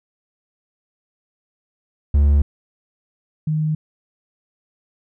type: tone pair in turn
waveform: triangle / sine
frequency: 72 / 154.74 Hz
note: D2 / D#3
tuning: -34 / -9 cents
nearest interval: octave + minor second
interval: 1325 cents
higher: second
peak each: -9 / -17 dBFS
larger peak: first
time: 2.14-2.42 / 3.47-3.75 s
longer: neither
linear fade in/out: 5 ms
effects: none